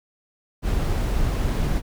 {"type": "noise", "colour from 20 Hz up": "brown", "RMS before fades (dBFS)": -22, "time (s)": [0.62, 1.82], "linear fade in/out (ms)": 50, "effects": []}